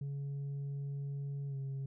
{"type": "tone with pitch glide", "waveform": "sine", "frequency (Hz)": [140.4, 136.09], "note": ["C#3", "C#3"], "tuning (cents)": [22, -32], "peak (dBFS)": -34, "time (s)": [0.01, 1.86], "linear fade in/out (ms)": 5, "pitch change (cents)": -54, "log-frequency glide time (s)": [1.48, 1.56], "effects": ["tanh soft clip ceiling -36 dBFS"]}